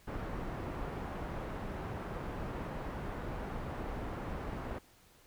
pink low-pass noise, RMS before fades -40 dBFS, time 0.07-4.79 s, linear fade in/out 10 ms, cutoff 1300 Hz, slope 12 dB/octave, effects pink hiss -63 dBFS RMS until 5.26 s

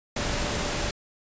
sine tone in noise, 585 Hz, D5, 7 cents flat, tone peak -37 dBFS, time 0.16-0.91 s, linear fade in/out 5 ms, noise pink, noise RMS -28 dBFS, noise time 0.16-0.91 s, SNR -12 dB, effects resampled to 16000 Hz

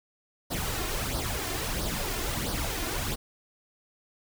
pink noise with flanger, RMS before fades -31 dBFS, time 0.5-3.16 s, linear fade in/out 20 ms, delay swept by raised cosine 0.2 to 2.9 ms, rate 1.5 Hz, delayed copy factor +0.65, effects none

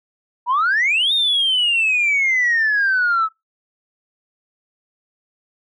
sine exponential two-way sweep, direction up then down, 932.3 to 3729 to 1285 Hz, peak -13 dBFS, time 0.46-3.29 s, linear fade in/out 50 ms, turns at 1.13 s, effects noise-tail reverb RT60 0.2 s tail -25 dB re dry + tanh soft clip ceiling -11 dBFS

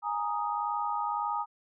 sine chord, Ab suspended second, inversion none, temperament equal, 830.6 / 932.3 / 1244.5 Hz, Ab5 / Bb5 / Eb6, 0 / 0 / 0 cents, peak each -33 dBFS, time 0.02-1.46 s, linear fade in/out 50 ms, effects none

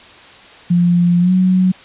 sine tone with pitch glide, 174.61 to 184.99 Hz, F3 to F#3, 0 to 0 cents, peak -9 dBFS, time 0.7-1.72 s, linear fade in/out 10 ms, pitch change +100 cents, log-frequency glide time 1.2-1.32 s, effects white hiss -40 dBFS RMS until 1.84 s + resampled to 8000 Hz

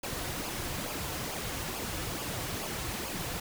pink noise with flanger, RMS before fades -36 dBFS, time 0.03-3.4 s, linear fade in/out 5 ms, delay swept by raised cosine 0.51 to 5.01 ms, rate 2.3 Hz, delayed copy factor -0.55, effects none

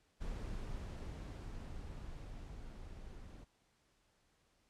brown noise with level ramp, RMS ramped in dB -42 to -52 dBFS, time 0.2-3.45 s, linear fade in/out 20 ms, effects pink hiss -75 dBFS RMS until 4.69 s + low-pass 9000 Hz 12 dB/octave

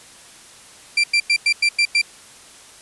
30% pulse tone bursts, 2361 Hz, D7, 9 cents sharp, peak -11 dBFS, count 7, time 0.97-2.016 s, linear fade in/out 5 ms, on 68 ms, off 95 ms, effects white hiss -44 dBFS RMS until 2.81 s + resampled to 24000 Hz

